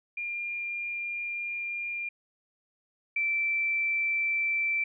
sine tone pair in turn, 2401 / 2335 Hz, D7 / D7, +38 / -11 cents, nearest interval unison, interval 49 cents, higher first, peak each -31 / -25 dBFS, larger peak second, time 0.17-2.09 / 3.16-4.84 s, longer first, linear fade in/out 5 ms, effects none

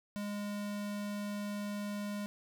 square tone, 205.4 Hz, G#3, 19 cents flat, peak -37 dBFS, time 0.16-2.26 s, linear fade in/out 0 ms, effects none

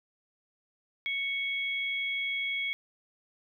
sine tone pair together, 2217 / 3317 Hz, C#7 / G#7, 0 / -3 cents, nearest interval perfect fifth, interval 697 cents, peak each -30 / -36 dBFS, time 1.06-2.73 s, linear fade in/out 0 ms, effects none

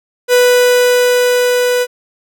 45% pulse tone with level ramp, 493.9 Hz, B4, in tune, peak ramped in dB -6 to -11 dBFS, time 0.28-1.87 s, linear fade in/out 50 ms, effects none

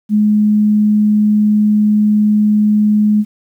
sine tone, 210.7 Hz, G#3, 25 cents sharp, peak -8 dBFS, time 0.09-3.25 s, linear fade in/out 50 ms, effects 8-bit

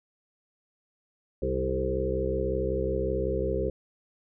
harmonic tone with a mistuned harmonic, 65.41 Hz, C2, in tune, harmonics 1 / 2 / 3 / 5 / 6 / 7 / 8, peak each -32 / -36 / -37 / -36 / -31 / -33 / -32 dBFS, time 1.42-3.7 s, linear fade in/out 5 ms, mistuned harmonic 7, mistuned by -27 cents, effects none

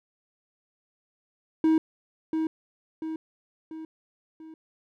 triangle tone with echo, 318.4 Hz, D#4, 40 cents sharp, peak -16 dBFS, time 1.64-1.78 s, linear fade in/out 2 ms, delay 690 ms, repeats 4, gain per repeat -6 dB, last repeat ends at 4.54 s, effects none

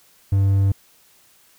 triangle tone, 98 Hz, G2, in tune, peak -12 dBFS, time 0.32-0.72 s, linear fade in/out 5 ms, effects white hiss -55 dBFS RMS until 1.58 s

